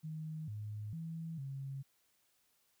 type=tone with pitch steps; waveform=sine; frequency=156.8 / 105.6 / 163.5 / 136.4 Hz; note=D#3 / G#2 / E3 / C#3; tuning=+14 / +29 / -14 / -28 cents; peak=-40 dBFS; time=0.03-1.83 s; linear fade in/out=20 ms; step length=450 ms; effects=white hiss -75 dBFS RMS until 2.8 s